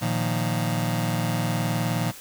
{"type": "chord", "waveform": "sawtooth", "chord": "Bb suspended fourth", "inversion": "none", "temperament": "just", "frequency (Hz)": [116.54, 155.39, 174.81], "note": ["Bb2", "Eb3", "F3"], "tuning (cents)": [0, -2, 2], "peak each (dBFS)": [-22, -24, -24], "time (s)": [0.01, 2.12], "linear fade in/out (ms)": 20, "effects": ["white hiss -43 dBFS RMS until 2.2 s"]}